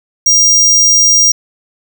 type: tone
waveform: square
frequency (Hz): 5700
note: F8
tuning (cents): +34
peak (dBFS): -6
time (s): 0.26-1.32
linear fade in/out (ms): 5
effects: 8-bit